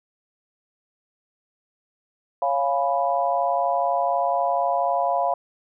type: chord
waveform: sine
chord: C# dominant seventh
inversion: none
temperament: equal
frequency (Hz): 554.4 / 698.5 / 830.6 / 987.8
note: C#5 / E#5 / G#5 / B5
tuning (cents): 0 / 0 / 0 / 0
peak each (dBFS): -26 / -22 / -28 / -26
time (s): 2.42-5.34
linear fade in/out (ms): 2
effects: none